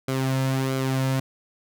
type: tone with flanger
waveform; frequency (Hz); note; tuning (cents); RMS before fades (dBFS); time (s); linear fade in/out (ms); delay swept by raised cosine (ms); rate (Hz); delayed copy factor
sawtooth; 132.6; C3; +23; -24; 0.08-1.2; 5; 1.1 to 2.7; 1.5; -0.55
effects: none